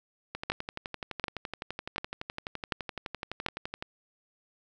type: two click trains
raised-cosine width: 0.3 ms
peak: -19 / -12 dBFS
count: 42 / 5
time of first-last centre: 0.35-3.825 / 0.5-3.463 s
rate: 11.8 / 1.35 Hz
effects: none